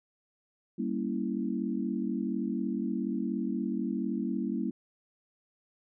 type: chord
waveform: sine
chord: G diminished seventh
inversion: none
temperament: equal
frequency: 196 / 233.1 / 277.2 / 329.6 Hz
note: G3 / Bb3 / Db4 / Fb4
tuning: 0 / 0 / 0 / 0 cents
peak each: -34 / -33 / -36 / -36 dBFS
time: 0.78-4.71 s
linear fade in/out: 10 ms
effects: none